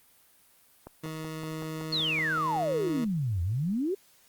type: click train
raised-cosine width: 1 ms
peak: -28 dBFS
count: 10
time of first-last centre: 0.87-2.565 s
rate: 5.31 Hz
type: tone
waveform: 20% pulse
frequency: 158 Hz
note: D#3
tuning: 27 cents sharp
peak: -29 dBFS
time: 1.03-3.05 s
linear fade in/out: 10 ms
type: exponential two-way sweep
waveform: sine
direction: down then up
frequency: 4435 to 82.41 to 410.8 Hz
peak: -26 dBFS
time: 1.92-3.95 s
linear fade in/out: 10 ms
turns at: 3.42 s
effects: white hiss -61 dBFS RMS until 4.28 s + Opus 32 kbps